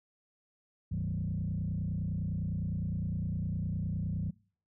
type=tone with frequency modulation; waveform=sine; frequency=130.81 Hz; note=C3; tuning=in tune; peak=-30 dBFS; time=0.91-4.31 s; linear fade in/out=10 ms; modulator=29.8 Hz; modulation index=2.1; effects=noise-tail reverb RT60 0.5 s tail -26 dB re dry + tanh soft clip ceiling -26 dBFS